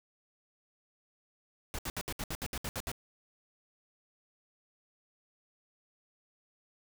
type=noise bursts; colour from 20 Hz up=pink; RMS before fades=-37 dBFS; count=11; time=1.74-2.916 s; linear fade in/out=0 ms; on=46 ms; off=67 ms; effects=none